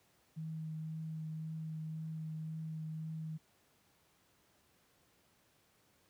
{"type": "tone with vibrato", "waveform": "sine", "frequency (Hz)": 158.3, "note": "D#3", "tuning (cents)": 30, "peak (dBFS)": -39, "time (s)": [0.36, 3.38], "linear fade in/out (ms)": 20, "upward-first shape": "triangle", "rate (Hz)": 1.9, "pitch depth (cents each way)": 14, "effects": ["pink hiss -71 dBFS RMS until 6.09 s", "high-pass 80 Hz 12 dB/octave"]}